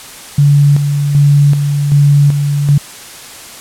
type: tone with tremolo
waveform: sine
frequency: 143.6 Hz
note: D3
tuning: 39 cents flat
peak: -4 dBFS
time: 0.38-2.78 s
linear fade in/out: 5 ms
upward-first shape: square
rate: 1.3 Hz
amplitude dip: 50%
effects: white hiss -31 dBFS RMS until 3.6 s + low-pass 11000 Hz 12 dB/octave